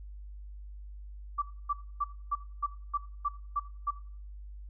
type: tone bursts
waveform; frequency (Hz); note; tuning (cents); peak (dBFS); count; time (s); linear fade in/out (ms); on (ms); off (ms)
sine; 1161; D6; -20; -26; 9; 1.38-3.909; 10; 41; 270
effects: noise-tail reverb RT60 0.5 s tail -18 dB re dry + added 50 Hz sine -42 dBFS peak until 4.69 s